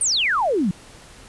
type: exponential sweep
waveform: sine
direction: down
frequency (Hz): 9600 to 164.81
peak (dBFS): -17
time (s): 0.01-0.71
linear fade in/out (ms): 2
effects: pink hiss -45 dBFS RMS until 1.28 s + resampled to 24000 Hz